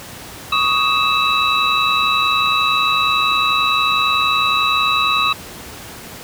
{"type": "tone cluster", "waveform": "sine", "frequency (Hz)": [1119, 1250, 2627, 3888], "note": ["C#6", "D#6", "E7", "B7"], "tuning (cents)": [16, 8, -7, -28], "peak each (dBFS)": -19, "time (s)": [0.52, 5.33], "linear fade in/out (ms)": 5, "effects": ["pink hiss -34 dBFS RMS until 6.23 s", "high-pass 60 Hz 12 dB/octave"]}